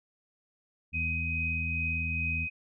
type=harmonic tone; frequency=82 Hz; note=E2; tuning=9 cents flat; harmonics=1 / 2 / 3; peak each=-33 / -39 / -43 dBFS; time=0.92-2.48 s; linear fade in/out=50 ms
type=tone with tremolo; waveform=sine; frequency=2515 Hz; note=D#7; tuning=18 cents sharp; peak=-29 dBFS; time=0.93-2.5 s; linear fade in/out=20 ms; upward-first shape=triangle; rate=2.4 Hz; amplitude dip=30%
effects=none